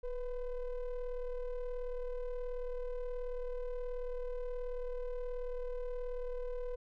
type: ring-modulated tone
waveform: triangle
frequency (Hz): 255.3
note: C4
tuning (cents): -42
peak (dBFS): -31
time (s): 0.03-6.76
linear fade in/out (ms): 10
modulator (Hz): 236
effects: none